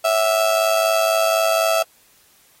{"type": "tone with amplitude modulation", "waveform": "35% pulse", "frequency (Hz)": 659.3, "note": "E5", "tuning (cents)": 0, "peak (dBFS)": -11, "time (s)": [0.04, 1.83], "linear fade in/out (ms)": 10, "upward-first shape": "sine", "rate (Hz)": 104, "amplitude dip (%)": 60, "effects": ["white hiss -55 dBFS RMS until 2.6 s", "AAC 48 kbps"]}